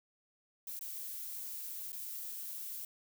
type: noise with dropouts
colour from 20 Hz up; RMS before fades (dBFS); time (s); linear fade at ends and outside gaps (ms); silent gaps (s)
violet; -43; 0.67-2.85; 2; 0.792-0.81 / 1.92-1.928
effects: none